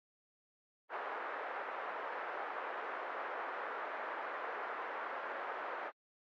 white band-pass noise, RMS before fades -42 dBFS, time 0.89-5.92 s, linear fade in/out 50 ms, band 430 to 1600 Hz, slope 24 dB/octave, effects AAC 64 kbps

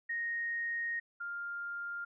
sine tone pair in turn, 1864.7 / 1400.2 Hz, A#6 / F6, 0 / +4 cents, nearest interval perfect fourth, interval 496 cents, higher first, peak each -33 / -37 dBFS, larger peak first, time 0.09-1 / 1.2-2.05 s, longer first, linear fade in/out 10 ms, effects none

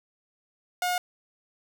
sawtooth tone, 719 Hz, F#5, 50 cents flat, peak -21 dBFS, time 0.82-0.98 s, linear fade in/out 2 ms, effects none

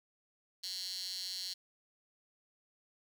15% pulse tone with high-pass filter, 185 Hz, F#3, in tune, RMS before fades -41 dBFS, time 0.63-1.54 s, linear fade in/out 10 ms, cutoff 4300 Hz, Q 5.5, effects none

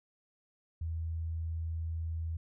sine tone, 81.7 Hz, E2, 15 cents flat, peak -33 dBFS, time 0.81-2.37 s, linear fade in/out 5 ms, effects none

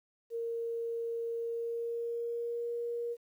sine tone with pitch glide, 463.1 to 472.3 Hz, A#4 to A#4, -11 to +23 cents, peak -33 dBFS, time 0.3-3.17 s, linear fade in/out 50 ms, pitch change +34 cents, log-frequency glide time 1.34-2.72 s, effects 11-bit

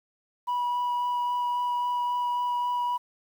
sine tone with vibrato, 976 Hz, B5, 21 cents flat, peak -22 dBFS, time 0.47-2.98 s, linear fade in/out 20 ms, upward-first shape sine, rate 3.7 Hz, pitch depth 8 cents each way, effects tanh soft clip ceiling -24 dBFS + 9-bit

